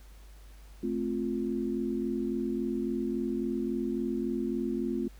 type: chord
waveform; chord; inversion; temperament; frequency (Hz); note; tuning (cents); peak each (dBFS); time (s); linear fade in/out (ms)
sine; F major; first; just; 218.3 / 261.9 / 349.2; A3 / C4 / F4; -13 / +2 / 0; -33; 0.83-5.08; 5
effects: added 50 Hz sine -48 dBFS peak until 5.19 s + pink hiss -60 dBFS RMS until 5.19 s